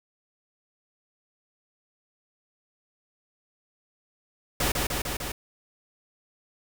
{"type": "noise with echo", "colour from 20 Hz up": "pink", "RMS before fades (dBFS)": -25, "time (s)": [4.6, 4.72], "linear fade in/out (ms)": 5, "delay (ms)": 150, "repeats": 4, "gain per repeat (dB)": -2, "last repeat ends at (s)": 5.32, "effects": []}